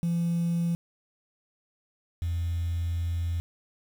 sine tone pair in turn, 170.2 / 84.93 Hz, F3 / F2, -44 / -48 cents, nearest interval octave, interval 1204 cents, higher first, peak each -22 / -25 dBFS, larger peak first, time 0.03-0.75 / 2.22-3.4 s, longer second, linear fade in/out 0 ms, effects tanh soft clip ceiling -22 dBFS + 8-bit

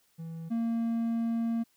triangle tone pair in turn, 163.9 / 230.1 Hz, E3 / A#3, -10 / -22 cents, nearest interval tritone, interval 588 cents, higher second, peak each -35 / -25 dBFS, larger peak second, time 0.18-0.5 / 0.5-1.64 s, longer second, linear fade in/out 20 ms, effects white hiss -69 dBFS RMS until 1.76 s

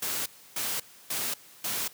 white noise bursts, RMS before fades -31 dBFS, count 4, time 0.02-1.88 s, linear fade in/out 5 ms, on 240 ms, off 300 ms, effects white hiss -53 dBFS RMS until 1.93 s + high-pass 100 Hz 12 dB/octave

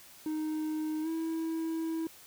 triangle tone with pitch glide, 310.4 to 324.9 Hz, D#4 to E4, -4 to -25 cents, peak -29 dBFS, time 0.26-2.07 s, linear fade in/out 2 ms, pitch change +79 cents, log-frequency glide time 1.02-1.08 s, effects white hiss -54 dBFS RMS until 2.26 s

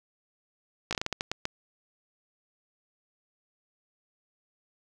slowing click train, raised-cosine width 0.2 ms, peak -12 dBFS, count 10, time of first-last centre 0.91-1.454 s, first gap 17 ms, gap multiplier 1.3, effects none

